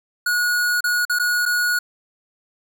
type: tone with dropouts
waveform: square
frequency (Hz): 1453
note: F#6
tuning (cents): -32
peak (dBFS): -18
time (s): 0.26-1.79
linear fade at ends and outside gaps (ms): 5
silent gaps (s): 0.807-0.84 / 1.052-1.096 / 1.188-1.196 / 1.455-1.46
effects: none